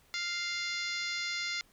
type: harmonic tone with a mistuned harmonic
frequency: 698.5 Hz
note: F5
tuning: in tune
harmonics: 2 / 3 / 4 / 5 / 6 / 7 / 8 / 9 / 10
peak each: -42 / -36 / -46 / -42 / -41 / -41 / -46 / -50 / -50 dBFS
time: 0.14-1.61 s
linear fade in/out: 0 ms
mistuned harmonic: 9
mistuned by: +31 cents
effects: pink hiss -65 dBFS RMS until 1.72 s